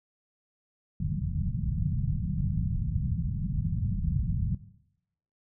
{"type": "low-pass noise", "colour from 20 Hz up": "white", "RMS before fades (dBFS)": -29, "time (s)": [1, 4.55], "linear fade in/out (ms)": 5, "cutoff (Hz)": 180, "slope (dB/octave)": 48, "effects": ["noise-tail reverb RT60 0.8 s tail -17 dB re dry"]}